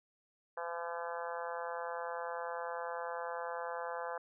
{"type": "harmonic tone", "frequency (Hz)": 170, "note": "F3", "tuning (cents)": -46, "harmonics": [3, 4, 5, 6, 7, 8, 9, 10], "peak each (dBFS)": [-42, -45, -44, -45, -48, -51, -48, -52], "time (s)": [0.57, 4.18], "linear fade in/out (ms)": 5, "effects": []}